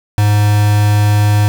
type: tone with quantisation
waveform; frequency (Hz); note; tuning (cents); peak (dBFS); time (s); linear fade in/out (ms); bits
triangle; 104.1; G#2; +5; -6; 0.18-1.48; 0; 3
effects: none